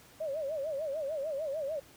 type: tone with vibrato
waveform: sine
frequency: 590 Hz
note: D5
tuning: 8 cents sharp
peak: -32 dBFS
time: 0.2-1.8 s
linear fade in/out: 10 ms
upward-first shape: sine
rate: 6.7 Hz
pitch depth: 160 cents each way
effects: pink hiss -57 dBFS RMS until 1.96 s + high-pass 60 Hz 12 dB/octave

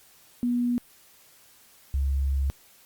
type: tone pair in turn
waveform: sine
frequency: 242.6 / 68.39 Hz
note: B3 / C#2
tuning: -31 / -23 cents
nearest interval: octave + minor seventh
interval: 2192 cents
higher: first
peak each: -22 dBFS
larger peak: neither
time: 0.43-0.78 / 1.94-2.5 s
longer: second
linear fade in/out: 0 ms
effects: white hiss -56 dBFS RMS until 2.85 s + Opus 48 kbps

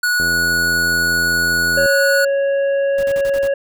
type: tone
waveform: square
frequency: 1464 Hz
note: F#6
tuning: 19 cents flat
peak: -15 dBFS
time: 0.03-2.25 s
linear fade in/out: 5 ms
type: click train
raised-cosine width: 2 ms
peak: -15 dBFS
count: 142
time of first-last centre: 0.2-1.859 s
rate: 85 Hz
type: harmonic tone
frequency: 554.4 Hz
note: C#5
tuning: in tune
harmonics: 1 / 3 / 5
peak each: -14 / -28 / -38 dBFS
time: 1.77-3.54 s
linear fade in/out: 5 ms
type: noise bursts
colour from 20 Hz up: pink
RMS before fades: -33 dBFS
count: 6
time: 2.98-3.476 s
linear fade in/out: 2 ms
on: 51 ms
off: 38 ms
effects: none

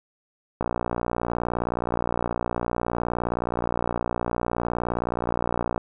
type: click train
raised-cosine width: 1 ms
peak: -11 dBFS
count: 308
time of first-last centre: 0.61-5.778 s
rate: 59.4 Hz
effects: none

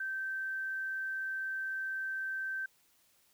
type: tone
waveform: sine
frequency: 1554 Hz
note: G6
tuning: 16 cents flat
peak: -34 dBFS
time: 0-2.66 s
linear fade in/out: 5 ms
effects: white hiss -69 dBFS RMS until 3.33 s

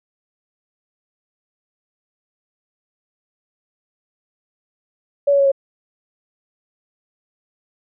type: tone with pitch steps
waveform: sine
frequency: 568 / 561.2 / 554.4 / 547.7 Hz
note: C#5 / C#5 / C#5 / C#5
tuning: +42 / +21 / 0 / -21 cents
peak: -11 dBFS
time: 5.27-5.518 s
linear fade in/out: 10 ms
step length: 62 ms
effects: none

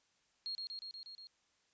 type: tone with echo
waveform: sine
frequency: 4265 Hz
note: C8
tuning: 32 cents sharp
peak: -38 dBFS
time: 0.46-0.55 s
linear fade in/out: 0 ms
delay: 120 ms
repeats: 6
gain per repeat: -2 dB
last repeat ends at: 1.27 s
effects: white hiss -75 dBFS RMS until 1.73 s + resampled to 16000 Hz

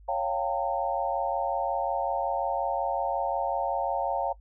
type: chord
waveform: sine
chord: G half-diminished seventh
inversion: second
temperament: equal with one note detuned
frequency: 554.4 / 698.5 / 784 / 909.5 Hz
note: Db5 / F5 / G5 / Bb5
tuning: 0 / 0 / 0 / -43 cents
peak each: -31 dBFS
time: 0.08-4.33 s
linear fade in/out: 10 ms
effects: noise-tail reverb RT60 0.1 s tail -20 dB re dry + added 50 Hz sine -49 dBFS peak until 4.4 s

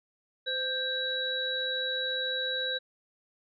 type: tone cluster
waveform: sine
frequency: 514 / 1580 / 3898 Hz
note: C5 / G6 / B7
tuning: -31 / +13 / -23 cents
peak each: -36 / -34 / -31 dBFS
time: 0.46-2.79 s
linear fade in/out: 20 ms
effects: none

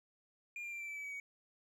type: tone with pitch steps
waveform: triangle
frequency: 2411 / 2387 / 2364 / 2341 / 2318 / 2295 / 2273 / 2251 Hz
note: D7 / D7 / D7 / D7 / D7 / D7 / C#7 / C#7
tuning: +45 / +28 / +11 / -6 / -23 / -40 / +43 / +26 cents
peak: -40 dBFS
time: 0.56-1.2 s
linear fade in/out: 2 ms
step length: 80 ms
effects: none

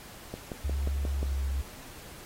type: click train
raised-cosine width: 2 ms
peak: -22 dBFS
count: 6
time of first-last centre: 0.34-1.23 s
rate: 5.62 Hz
type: tone with pitch glide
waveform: sine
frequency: 69.7 to 67.75 Hz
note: C#2 to C#2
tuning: +10 to -39 cents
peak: -27 dBFS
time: 0.64-1.62 s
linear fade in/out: 10 ms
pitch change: -49 cents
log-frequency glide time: 1.12-1.27 s
effects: pink hiss -48 dBFS RMS until 2.25 s + AAC 48 kbps

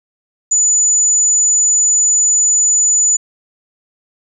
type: tone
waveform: sine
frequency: 6970 Hz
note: A8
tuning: 17 cents flat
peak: -9 dBFS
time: 0.51-3.17 s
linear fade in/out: 10 ms
effects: none

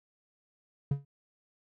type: tone with exponential decay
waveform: triangle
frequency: 140.5 Hz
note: C#3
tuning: 24 cents sharp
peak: -20 dBFS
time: 0.91-1.05 s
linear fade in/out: 5 ms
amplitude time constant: 30 ms
effects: none

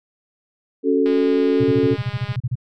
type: chord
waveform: sine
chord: F# minor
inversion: second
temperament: equal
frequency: 277.2 / 370 / 440 Hz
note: C#4 / F#4 / A4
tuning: 0 / 0 / 0 cents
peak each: -18 / -21 / -18 dBFS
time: 0.83-1.97 s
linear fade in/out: 50 ms
type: click train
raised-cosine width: 0.3 ms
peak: -19 dBFS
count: 267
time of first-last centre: 1.06-2.358 s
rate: 205 Hz
type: tone bursts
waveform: sine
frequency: 123.6 Hz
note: B2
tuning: 2 cents sharp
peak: -18 dBFS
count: 13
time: 1.6-2.555 s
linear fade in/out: 10 ms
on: 43 ms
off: 33 ms
effects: none

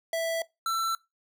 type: tone pair in turn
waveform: square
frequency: 659.3 / 1338.6 Hz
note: E5 / E6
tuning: 0 / +26 cents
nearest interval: octave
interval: 1226 cents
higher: second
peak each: -27 dBFS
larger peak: neither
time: 0.13-0.42 / 0.66-0.95 s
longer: neither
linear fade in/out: 2 ms
effects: noise-tail reverb RT60 0.2 s tail -21 dB re dry

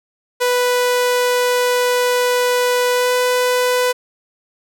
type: tone with pitch glide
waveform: sawtooth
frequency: 493.9 to 497.9 Hz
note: B4 to B4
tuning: 0 to +14 cents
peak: -10 dBFS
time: 0.4-3.93 s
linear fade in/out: 20 ms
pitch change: +14 cents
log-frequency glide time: 2.92-3.13 s
effects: none

